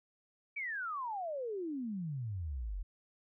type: exponential sweep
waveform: sine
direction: down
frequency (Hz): 2349 to 41.45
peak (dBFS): -36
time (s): 0.56-2.83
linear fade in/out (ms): 10
effects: none